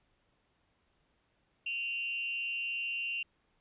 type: tone with frequency modulation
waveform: sine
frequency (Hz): 2763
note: F7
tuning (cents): -19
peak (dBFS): -33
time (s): 1.66-3.23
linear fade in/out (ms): 5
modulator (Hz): 242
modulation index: 0.45
effects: pink hiss -74 dBFS RMS until 3.6 s + resampled to 8000 Hz